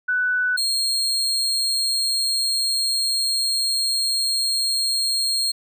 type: tone pair in turn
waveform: sine / 35% pulse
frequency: 1491 / 4242 Hz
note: F#6 / C8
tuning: +13 / +23 cents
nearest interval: octave + tritone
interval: 1810 cents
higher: second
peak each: -18 dBFS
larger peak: neither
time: 0.08-0.57 / 0.57-5.52 s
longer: second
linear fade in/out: 10 ms
effects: none